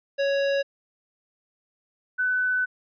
square / sine tone pair in turn, 556 / 1502.5 Hz, C#5 / F#6, +5 / +26 cents, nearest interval octave + perfect fourth, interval 1721 cents, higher second, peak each -22 / -21 dBFS, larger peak second, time 0.18-0.63 / 2.18-2.66 s, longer second, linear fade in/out 20 ms, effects resampled to 11025 Hz

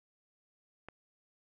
click, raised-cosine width 0.5 ms, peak -30 dBFS, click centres 0.886 s, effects none

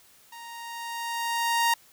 sawtooth tone with level ramp, 932.3 Hz, A#5, in tune, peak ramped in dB -38 to -16 dBFS, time 0.32-1.74 s, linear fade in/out 5 ms, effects white hiss -57 dBFS RMS until 1.92 s

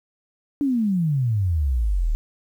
sine exponential sweep, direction down, 293.7 to 36.13 Hz, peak -18 dBFS, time 0.61-2.15 s, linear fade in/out 0 ms, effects 9-bit

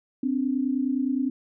sine tone pair together, 257.5 / 287.2 Hz, C4 / D4, -28 / -39 cents, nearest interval major second, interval 189 cents, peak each -24 / -27 dBFS, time 0.23-1.3 s, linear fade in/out 5 ms, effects none

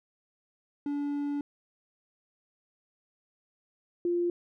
triangle / sine tone pair in turn, 287.6 / 348.2 Hz, D4 / F4, -36 / -5 cents, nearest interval minor third, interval 331 cents, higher second, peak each -27 / -25 dBFS, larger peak second, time 0.86-1.41 / 4.05-4.3 s, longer first, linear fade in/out 2 ms, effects none

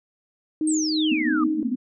sine tone with tremolo, 311.1 Hz, D#4, in tune, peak -19 dBFS, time 0.61-1.63 s, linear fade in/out 2 ms, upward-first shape sine, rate 2.8 Hz, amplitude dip 40%
sine exponential sweep, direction down, 8740 to 1169 Hz, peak -25 dBFS, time 0.67-1.44 s, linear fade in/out 5 ms
white band-pass noise, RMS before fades -27 dBFS, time 1.11-1.76 s, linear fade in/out 10 ms, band 230 to 270 Hz, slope 96 dB/octave
effects none

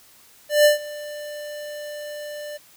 square tone with ADSR envelope, 593 Hz, D5, 17 cents sharp, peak -11 dBFS, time 0.49-2.58 s, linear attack 160 ms, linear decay 130 ms, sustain -21 dB, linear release 19 ms, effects white hiss -52 dBFS RMS until 2.76 s

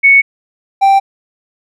sine / triangle tone pair in turn, 2217 / 783.8 Hz, C#7 / G5, 0 / 0 cents, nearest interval octave + tritone, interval 1800 cents, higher first, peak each -3 dBFS, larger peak neither, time 0.03-0.22 / 0.81-1 s, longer neither, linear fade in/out 20 ms, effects none

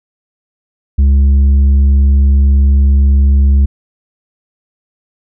sine tone with tanh clipping, 69.1 Hz, C#2, 5 cents flat, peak -6 dBFS, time 0.98-3.66 s, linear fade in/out 10 ms, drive 5 dB, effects none

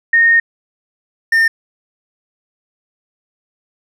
sine / triangle tone pair in turn, 1845 / 1813.3 Hz, A#6 / A#6, -18 / -48 cents, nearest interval unison, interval 30 cents, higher first, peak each -7 dBFS, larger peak neither, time 0.13-0.4 / 1.32-1.48 s, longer first, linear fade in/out 5 ms, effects none

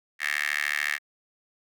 15% pulse tone with high-pass filter, 73.6 Hz, D2, 4 cents sharp, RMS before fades -28 dBFS, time 0.19-0.99 s, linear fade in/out 50 ms, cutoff 1900 Hz, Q 8.6, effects none

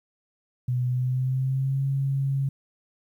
sine tone with pitch glide, 124.7 to 136.77 Hz, B2 to C#3, +17 to -23 cents, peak -22 dBFS, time 0.68-2.49 s, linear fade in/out 5 ms, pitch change +160 cents, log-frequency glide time 0.86-1.84 s, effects 10-bit

